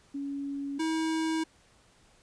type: tone pair in turn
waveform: sine / square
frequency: 280.1 / 320.5 Hz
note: C#4 / E4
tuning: +18 / -49 cents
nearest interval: major second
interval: 233 cents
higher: second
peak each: -32 / -28 dBFS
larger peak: second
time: 0.14-0.79 / 0.79-1.44 s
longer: neither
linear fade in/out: 10 ms
effects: pink hiss -62 dBFS RMS until 2.22 s + resampled to 22050 Hz